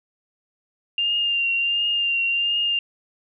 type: tone with vibrato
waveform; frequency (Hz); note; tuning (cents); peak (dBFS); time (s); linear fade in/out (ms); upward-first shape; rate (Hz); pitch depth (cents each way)
sine; 2794; F7; 0; -19; 0.98-2.79; 2; triangle; 1.4; 32
effects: none